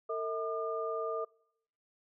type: tone cluster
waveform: sine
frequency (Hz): 452.6 / 642 / 1206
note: A4 / E5 / D6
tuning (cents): +49 / -46 / +46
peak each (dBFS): -35 / -38 / -38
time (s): 0.09-1.25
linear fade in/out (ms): 10
effects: noise-tail reverb RT60 0.7 s tail -24 dB re dry